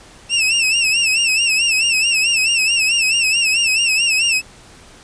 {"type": "tone with vibrato", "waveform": "sawtooth", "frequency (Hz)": 2672, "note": "E7", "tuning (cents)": 23, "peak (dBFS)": -10, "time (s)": [0.29, 4.42], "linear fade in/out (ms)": 50, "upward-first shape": "sine", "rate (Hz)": 4.6, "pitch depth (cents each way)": 97, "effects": ["pink hiss -43 dBFS RMS until 5.03 s", "resampled to 22050 Hz"]}